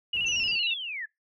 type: tone with vibrato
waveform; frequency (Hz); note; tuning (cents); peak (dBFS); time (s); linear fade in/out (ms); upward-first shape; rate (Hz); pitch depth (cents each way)
sine; 2794; F7; 0; -25; 0.13-0.74; 5; square; 13; 56
type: noise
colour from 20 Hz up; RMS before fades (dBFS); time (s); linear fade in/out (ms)
brown; -43; 0.14-0.57; 10
type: linear sweep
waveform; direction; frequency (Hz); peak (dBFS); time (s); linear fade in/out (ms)
sine; down; 6270 to 1661.2; -32; 0.26-1.06; 10
effects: noise-tail reverb RT60 0.2 s tail -26 dB re dry + high-pass 80 Hz 12 dB/octave